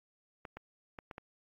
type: clicks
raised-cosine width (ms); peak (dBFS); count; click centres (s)
0.5; -29; 5; 0.452 / 0.57 / 0.988 / 1.112 / 1.181
effects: AAC 32 kbps